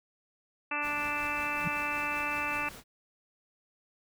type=harmonic tone; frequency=293.7 Hz; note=D4; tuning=in tune; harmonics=1 / 2 / 3 / 4 / 5 / 6 / 7 / 8 / 9; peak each=-43 / -44 / -38 / -37 / -39 / -42 / -42 / -39 / -34 dBFS; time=0.71-2.69 s; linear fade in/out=5 ms
type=noise with tremolo; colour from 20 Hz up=pink; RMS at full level=-46 dBFS; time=0.81-2.84 s; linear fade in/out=50 ms; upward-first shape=triangle; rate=5.3 Hz; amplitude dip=45%
type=tone with exponential growth; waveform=sine; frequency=168.8 Hz; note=E3; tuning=41 cents sharp; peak=-26 dBFS; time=1.6-1.68 s; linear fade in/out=5 ms; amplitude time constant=17 ms
effects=none